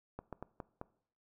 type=clicks; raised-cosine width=1 ms; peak=-28 dBFS; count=5; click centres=0.19 / 0.327 / 0.426 / 0.602 / 0.814 s; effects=noise-tail reverb RT60 0.6 s tail -20 dB re dry